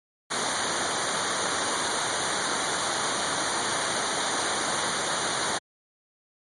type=noise with comb filter; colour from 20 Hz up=pink; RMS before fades=-27 dBFS; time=0.3-5.59 s; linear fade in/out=20 ms; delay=0.38 ms; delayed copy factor=-0.9; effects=high-pass 100 Hz 12 dB/octave + MP3 48 kbps